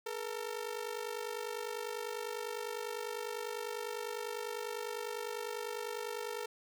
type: ring-modulated tone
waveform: sawtooth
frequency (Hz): 452.2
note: A4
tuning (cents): +47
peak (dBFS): -31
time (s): 0.06-6.46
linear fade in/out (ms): 2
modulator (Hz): 25
effects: none